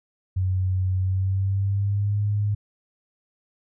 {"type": "tone with pitch glide", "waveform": "sine", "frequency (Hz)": [93.2, 103.41], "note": ["F#2", "G#2"], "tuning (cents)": [13, -7], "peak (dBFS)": -20, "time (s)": [0.36, 2.55], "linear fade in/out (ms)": 10, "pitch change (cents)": 180, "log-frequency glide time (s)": [0.98, 2.22], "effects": []}